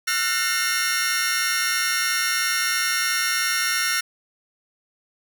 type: tone cluster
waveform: sawtooth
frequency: 1355 / 1478 / 1820 / 2136 / 5590 Hz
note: E6 / F#6 / A#6 / C7 / F8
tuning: +47 / -2 / -42 / +35 / +1 cents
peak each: -24 dBFS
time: 0.07-4.01 s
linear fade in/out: 10 ms
effects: none